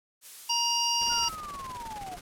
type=noise; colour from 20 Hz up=blue; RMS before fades=-43 dBFS; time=0.21-1.38 s; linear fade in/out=50 ms
type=harmonic tone; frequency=943 Hz; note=A#5; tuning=20 cents sharp; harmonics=1 / 3 / 5 / 6; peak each=-30 / -30 / -30 / -30 dBFS; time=0.49-1.29 s; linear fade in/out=10 ms
type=noise with tremolo; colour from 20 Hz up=pink; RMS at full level=-43 dBFS; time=1.01-2.21 s; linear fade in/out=2 ms; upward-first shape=square; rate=19 Hz; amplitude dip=55%
type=linear sweep; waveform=sine; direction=down; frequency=1444 to 699 Hz; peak=-37 dBFS; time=1.09-2.17 s; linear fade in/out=20 ms
effects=low-pass 12000 Hz 12 dB/octave